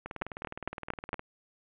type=two click trains; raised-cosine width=0.5 ms; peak=-16 / -23 dBFS; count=5 / 23; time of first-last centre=0.22-1.131 / 0.06-1.194 s; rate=4.39 / 19.4 Hz; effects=resampled to 8000 Hz + 9-bit